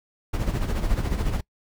brown noise with tremolo, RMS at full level -22 dBFS, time 0.33-1.41 s, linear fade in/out 10 ms, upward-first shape sine, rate 14 Hz, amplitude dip 60%, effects noise-tail reverb RT60 0.1 s tail -23 dB re dry

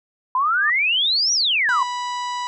sine exponential two-way sweep, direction up then down, 990 to 5920 to 990 Hz, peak -16 dBFS, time 0.35-1.83 s, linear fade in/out 2 ms, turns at 1.33 s
sine tone with exponential growth, 1208 Hz, D6, 48 cents sharp, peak -19 dBFS, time 0.36-0.7 s, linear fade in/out 5 ms, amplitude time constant 73 ms
harmonic tone, 983 Hz, B5, 8 cents flat, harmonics 1 / 2 / 3 / 4 / 5 / 6 / 7 / 8, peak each -24 / -35 / -37 / -37 / -41 / -45 / -46 / -46 dBFS, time 1.69-2.47 s, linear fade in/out 0 ms
effects none

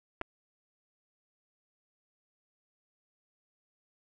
clicks, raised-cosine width 0.5 ms, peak -19 / -22 dBFS, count 2, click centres 0.213 / 0.216 s, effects none

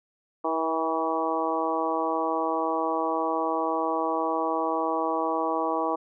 harmonic tone with a mistuned harmonic, 161.9 Hz, E3, 31 cents flat, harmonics 2 / 3 / 4 / 5 / 6 / 7, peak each -31 / -31 / -31 / -31 / -31 / -31 dBFS, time 0.44-5.96 s, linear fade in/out 10 ms, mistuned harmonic 3, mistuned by -21 cents, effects none

